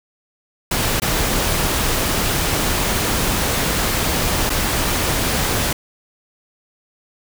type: noise with dropouts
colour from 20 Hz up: pink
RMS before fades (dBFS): -19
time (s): 0.71-5.73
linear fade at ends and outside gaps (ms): 5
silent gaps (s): 1-1.019 / 4.496-4.501
effects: none